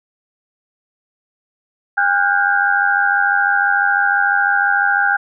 sine tone cluster, 806 / 1418 / 1512 / 1598 Hz, G5 / F6 / F#6 / G6, +48 / +26 / +37 / +33 cents, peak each -18 dBFS, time 1.97-5.17 s, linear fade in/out 10 ms, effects none

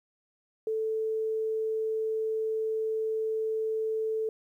sine tone, 440 Hz, A4, in tune, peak -27 dBFS, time 0.67-4.29 s, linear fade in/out 2 ms, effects 11-bit

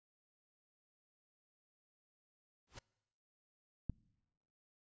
pink noise with exponential growth, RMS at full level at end -45 dBFS, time 2.67-2.79 s, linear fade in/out 5 ms, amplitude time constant 25 ms
click, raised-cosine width 5 ms, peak -26 dBFS, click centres 3.897 s
effects noise-tail reverb RT60 1.0 s tail -25 dB re dry + resampled to 16000 Hz

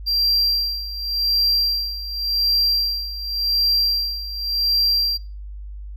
triangle tone with tremolo, 4734 Hz, D8, 13 cents sharp, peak -14 dBFS, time 0.06-5.18 s, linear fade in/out 20 ms, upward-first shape sine, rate 0.89 Hz, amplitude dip 80%, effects noise-tail reverb RT60 0.3 s tail -23 dB re dry + added 50 Hz sine -31 dBFS peak until 5.96 s

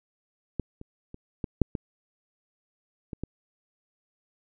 clicks, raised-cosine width 3 ms, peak -15 / -28 / -28 / -17 / -6 / -17 / -22 / -19 dBFS, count 8, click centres 0.597 / 0.814 / 1.144 / 1.442 / 1.617 / 1.752 / 3.132 / 3.236 s, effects none

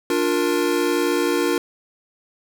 square chord, Bb major, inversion first, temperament equal with one note detuned, 293.7 / 352.5 / 466.2 Hz, D4 / F4 / Bb4, 0 / +16 / 0 cents, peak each -24 / -22 / -24 dBFS, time 0.1-1.58 s, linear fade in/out 2 ms, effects none

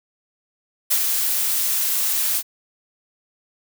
blue noise with ADSR envelope, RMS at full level -17 dBFS, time 0.9-2.43 s, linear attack 17 ms, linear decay 71 ms, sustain -4 dB, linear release 52 ms, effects none

